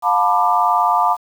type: chord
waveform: sine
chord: B half-diminished seventh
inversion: second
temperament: just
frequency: 711.2 / 889 / 987.8 / 1185.3 Hz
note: F5 / A5 / B5 / D6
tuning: +31 / +18 / 0 / +16 cents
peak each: -18 dBFS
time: 0.02-1.17 s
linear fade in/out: 50 ms
effects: 7-bit